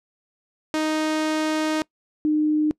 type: tone pair in turn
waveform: sawtooth / sine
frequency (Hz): 311.1 / 304.5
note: D#4 / D#4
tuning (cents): 0 / -37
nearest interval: unison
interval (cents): 37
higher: first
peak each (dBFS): -17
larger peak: neither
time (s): 0.74-1.82 / 2.25-2.71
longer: first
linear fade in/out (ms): 0
effects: noise-tail reverb RT60 0.1 s tail -23 dB re dry + low-pass 8000 Hz 12 dB/octave